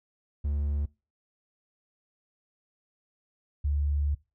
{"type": "tone pair in turn", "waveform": ["triangle", "sine"], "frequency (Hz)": [72.4, 72.4], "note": ["D2", "D2"], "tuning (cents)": [-24, -24], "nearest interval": "unison", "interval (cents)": 0, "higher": "neither", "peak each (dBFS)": -24, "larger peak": "neither", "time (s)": [[0.44, 0.86], [3.64, 4.15]], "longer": "second", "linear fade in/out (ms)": 10, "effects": ["noise-tail reverb RT60 0.3 s tail -23 dB re dry"]}